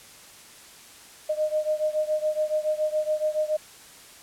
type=beating tone pair; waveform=sine; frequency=612 / 619.1 Hz; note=D#5 / D#5; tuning=-29 / -9 cents; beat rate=7.1 Hz; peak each=-25 / -27 dBFS; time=1.29-3.57 s; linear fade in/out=10 ms; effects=white hiss -48 dBFS RMS until 4.22 s + low-pass 11000 Hz 12 dB/octave